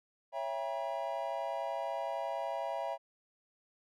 triangle chord, C# diminished seventh, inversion none, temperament just, 554.4 / 665.2 / 798.3 / 957.9 Hz, C#5 / E5 / G5 / Bb5, 0 / +16 / +31 / +47 cents, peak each -39 / -36 / -39 / -39 dBFS, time 0.32-2.98 s, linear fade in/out 50 ms, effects none

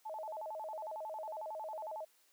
sine tone with vibrato, 740 Hz, F#5, in tune, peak -40 dBFS, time 0.05-2.05 s, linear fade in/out 10 ms, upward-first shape square, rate 11 Hz, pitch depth 280 cents each way, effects white hiss -70 dBFS RMS until 2.32 s + high-pass 300 Hz 12 dB/octave

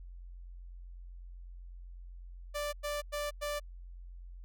sawtooth tone bursts, 587.3 Hz, D5, in tune, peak -30 dBFS, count 4, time 2.54-3.6 s, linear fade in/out 20 ms, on 190 ms, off 100 ms, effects added 44 Hz sine -45 dBFS peak until 4.44 s

